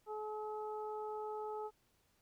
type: harmonic tone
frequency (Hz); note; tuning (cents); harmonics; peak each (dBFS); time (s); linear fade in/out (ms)
427.2; G#4; +49; 1 / 2 / 3; -42 / -44 / -51; 0.06-1.71; 50
effects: pink hiss -75 dBFS RMS until 2.21 s